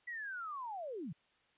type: linear sweep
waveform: sine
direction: down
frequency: 1975.5 to 127.9 Hz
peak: -40 dBFS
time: 0.07-1.13 s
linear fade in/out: 10 ms
effects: white hiss -72 dBFS RMS until 1.57 s + resampled to 8000 Hz